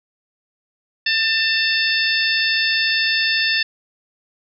harmonic tone with a mistuned harmonic, 894 Hz, A5, 27 cents sharp, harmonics 2 / 3 / 4 / 5 / 6, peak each -20 / -22 / -23 / -24 / -25 dBFS, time 1.06-3.63 s, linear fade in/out 5 ms, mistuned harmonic 6, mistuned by -48 cents, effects none

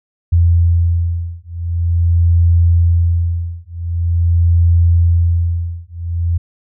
sine beating tone pair, 84.9 / 85.35 Hz, F2 / F2, -48 / -39 cents, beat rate 0.45 Hz, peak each -13 dBFS, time 0.32-6.38 s, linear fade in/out 10 ms, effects none

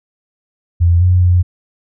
sine tone with pitch steps, 85.9 / 90.3 / 89.1 Hz, F2 / F#2 / F2, -28 / -42 / +35 cents, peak -7 dBFS, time 0.8-1.43 s, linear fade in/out 20 ms, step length 210 ms, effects none

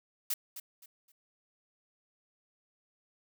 blue noise with echo, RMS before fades -32 dBFS, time 0.3-0.34 s, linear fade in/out 5 ms, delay 260 ms, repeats 3, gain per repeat -11 dB, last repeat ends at 1.12 s, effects none

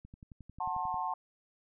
click train, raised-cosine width 5 ms, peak -37 dBFS, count 11, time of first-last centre 0.05-0.943 s, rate 11.2 Hz
sine chord, F# diminished, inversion none, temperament just, 740 / 888 / 1065.6 Hz, F#5 / A5 / C6, 0 / +16 / +31 cents, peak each -37 / -35 / -37 dBFS, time 0.6-1.14 s, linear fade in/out 5 ms
effects none

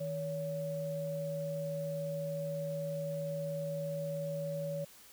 sine tone pair together, 158.38 / 565 Hz, D#3 / C#5, +31 / +33 cents, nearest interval octave + minor seventh, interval 2202 cents, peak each -39 / -36 dBFS, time 0-4.85 s, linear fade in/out 10 ms, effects white hiss -57 dBFS RMS until 5.12 s

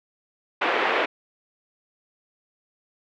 pink band-pass noise, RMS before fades -23 dBFS, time 0.61-1.06 s, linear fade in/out 10 ms, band 380 to 2800 Hz, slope 24 dB/octave, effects none

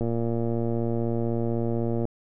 click train, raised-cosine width 2 ms, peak -15 dBFS, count 238, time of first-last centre 0.01-2.053 s, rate 116 Hz, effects none

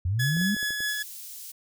sine linear sweep, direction up, 82.41 to 214.3 Hz, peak -23 dBFS, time 0.05-0.55 s, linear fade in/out 5 ms
sawtooth tone with tremolo, 1695 Hz, G#6, 35 cents sharp, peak -22 dBFS, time 0.19-1.03 s, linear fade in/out 10 ms, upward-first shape sine, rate 4.8 Hz, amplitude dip 35%
clicks, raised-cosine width 2 ms, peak -30 dBFS, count 6, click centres 0.369 / 0.414 / 0.566 / 0.629 / 0.706 / 0.805 s
white high-pass noise, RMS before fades -41 dBFS, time 0.88-1.52 s, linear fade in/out 10 ms, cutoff 5200 Hz, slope 12 dB/octave
effects none

